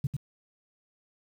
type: tone with echo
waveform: sine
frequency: 138.59 Hz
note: C#3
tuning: in tune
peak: -23 dBFS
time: 0.04-0.07 s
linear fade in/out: 5 ms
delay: 97 ms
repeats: 1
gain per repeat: -4 dB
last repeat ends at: 0.167 s
effects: tanh soft clip ceiling -19 dBFS + 9-bit